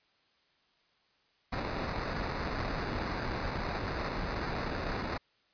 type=noise with sample-and-hold; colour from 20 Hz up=pink; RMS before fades=-35 dBFS; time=1.52-5.18 s; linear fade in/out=10 ms; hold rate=3150 Hz; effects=white hiss -70 dBFS RMS until 5.53 s + resampled to 11025 Hz